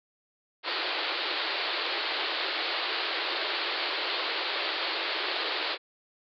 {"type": "band-pass noise", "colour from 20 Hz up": "white", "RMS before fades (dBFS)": -31, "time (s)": [0.63, 5.78], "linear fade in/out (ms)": 50, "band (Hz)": [310, 4600], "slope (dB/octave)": 96, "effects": []}